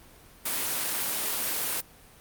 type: high-pass noise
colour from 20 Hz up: white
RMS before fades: -29 dBFS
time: 0.45-1.81 s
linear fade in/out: 10 ms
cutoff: 170 Hz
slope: 12 dB/octave
effects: pink hiss -53 dBFS RMS until 2.2 s + Opus 32 kbps